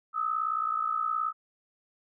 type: tone pair together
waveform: sine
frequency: 1244.5 / 1303.4 Hz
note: D#6 / E6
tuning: 0 / -20 cents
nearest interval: minor second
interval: 80 cents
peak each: -30 / -29 dBFS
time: 0.13-1.33 s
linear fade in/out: 50 ms
effects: none